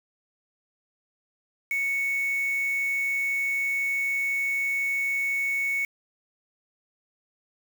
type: tone with quantisation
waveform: sine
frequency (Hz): 2217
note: C#7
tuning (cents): 0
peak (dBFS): -24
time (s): 1.71-5.85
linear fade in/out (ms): 2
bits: 6
effects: none